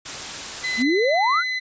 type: noise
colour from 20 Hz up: white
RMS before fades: -31 dBFS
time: 0.05-0.83 s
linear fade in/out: 10 ms
type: tone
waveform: 35% pulse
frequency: 2021 Hz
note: B6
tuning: 39 cents sharp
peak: -21 dBFS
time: 0.63-1.6 s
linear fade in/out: 20 ms
type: exponential sweep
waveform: sine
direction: up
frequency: 220 to 1568 Hz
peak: -17 dBFS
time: 0.77-1.44 s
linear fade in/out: 50 ms
effects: resampled to 16000 Hz